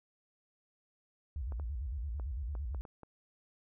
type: tone with vibrato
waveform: sine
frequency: 64.4 Hz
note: C2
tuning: 27 cents flat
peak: -35 dBFS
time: 1.36-2.81 s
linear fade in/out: 0 ms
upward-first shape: square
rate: 8.9 Hz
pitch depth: 230 cents each way
type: clicks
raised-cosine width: 1 ms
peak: -35 dBFS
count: 7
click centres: 1.522 / 1.598 / 2.198 / 2.552 / 2.747 / 2.852 / 3.033 s
effects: none